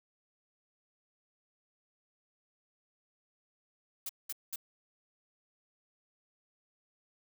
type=noise bursts; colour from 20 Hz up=blue; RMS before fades=-38 dBFS; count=3; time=4.06-4.559 s; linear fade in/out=5 ms; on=33 ms; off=200 ms; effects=none